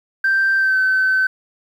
sine tone with pitch glide, 1568 to 1529.5 Hz, G6 to G6, 0 to -43 cents, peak -12 dBFS, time 0.24-1.27 s, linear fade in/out 5 ms, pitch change -43 cents, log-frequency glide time 0.57-0.78 s, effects tanh soft clip ceiling -10 dBFS + 8-bit

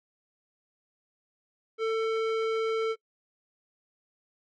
square tone, 446.2 Hz, A4, 24 cents sharp, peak -26 dBFS, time 1.78-2.96 s, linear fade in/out 50 ms, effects noise-tail reverb RT60 0.1 s tail -22 dB re dry + low-pass 3000 Hz 12 dB/octave

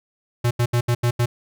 square tone bursts at uneven times, 120.1 Hz, B2, 48 cents flat, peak -17 dBFS, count 6, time 0.44-0.51 / 0.59-0.66 / 0.73-0.81 / 0.88-0.95 / 1.03-1.11 / 1.19-1.26 s, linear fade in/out 10 ms, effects none

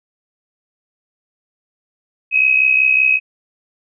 sine tone with amplitude modulation, 2545 Hz, D#7, 39 cents sharp, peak -7 dBFS, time 2.31-3.2 s, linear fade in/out 50 ms, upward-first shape sine, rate 65.3 Hz, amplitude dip 70%, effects none

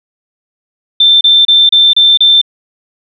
sine tone bursts, 3561 Hz, A7, 20 cents sharp, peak -3 dBFS, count 6, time 1-2.415 s, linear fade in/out 5 ms, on 210 ms, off 31 ms, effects none

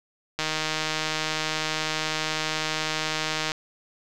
click train, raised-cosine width 0.2 ms, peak -9 dBFS, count 489, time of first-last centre 0.39-3.518 s, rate 156 Hz, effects none

